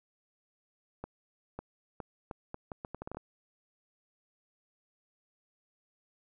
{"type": "accelerating click train", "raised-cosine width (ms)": 1, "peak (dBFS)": -25, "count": 13, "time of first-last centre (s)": [1.04, 3.17], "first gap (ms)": 550, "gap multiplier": 0.75, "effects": []}